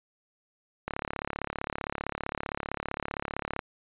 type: click train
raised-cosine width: 0.5 ms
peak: -16 dBFS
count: 97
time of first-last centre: 0.88-3.592 s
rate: 35.4 Hz
effects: resampled to 8000 Hz